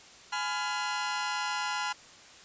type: chord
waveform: sawtooth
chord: F diminished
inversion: first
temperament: just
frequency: 838.1 / 1005.8 / 1396.9 Hz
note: Ab5 / Cb6 / F6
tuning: +16 / +31 / 0 cents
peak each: -31 dBFS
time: 0.32-1.93 s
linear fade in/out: 10 ms
effects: white hiss -52 dBFS RMS until 2.44 s + resampled to 16000 Hz